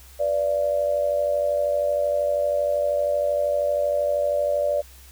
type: tone with amplitude modulation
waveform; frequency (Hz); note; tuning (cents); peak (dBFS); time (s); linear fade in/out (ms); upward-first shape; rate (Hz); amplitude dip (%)
sine; 584; D5; -10; -16; 0.19-4.82; 20; sine; 92.8; 75
effects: added 65 Hz sine -46 dBFS peak until 5.11 s + white hiss -50 dBFS RMS until 5.11 s